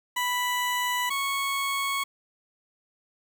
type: tone pair in turn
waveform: 20% pulse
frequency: 987.8 / 1104.5 Hz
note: B5 / C#6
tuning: 0 / -7 cents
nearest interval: major second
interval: 193 cents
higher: second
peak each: -20 / -21 dBFS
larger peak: first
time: 0.16-1.1 / 1.1-2.04 s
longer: neither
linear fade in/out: 10 ms
effects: 8-bit